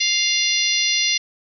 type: harmonic tone with a mistuned harmonic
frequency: 698.5 Hz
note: F5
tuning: in tune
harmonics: 3 / 4 / 5 / 6 / 7 / 8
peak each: -24 / -24 / -24 / -24 / -24 / -24 dBFS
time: 0-1.18 s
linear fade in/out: 10 ms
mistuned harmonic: 8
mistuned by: +69 cents
effects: none